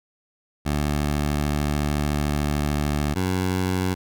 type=tone pair in turn; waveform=15% pulse; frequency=73.6 / 92.55 Hz; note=D2 / F#2; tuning=+4 / +1 cents; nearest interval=major third; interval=397 cents; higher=second; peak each=-15 dBFS; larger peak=neither; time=0.65-3.15 / 3.15-3.95 s; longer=first; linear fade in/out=20 ms; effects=none